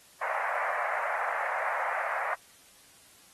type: band-pass noise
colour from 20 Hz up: pink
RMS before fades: -32 dBFS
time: 0.21-2.35 s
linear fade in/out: 10 ms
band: 600 to 2100 Hz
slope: 48 dB/octave
effects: white hiss -57 dBFS RMS until 3.33 s + AAC 32 kbps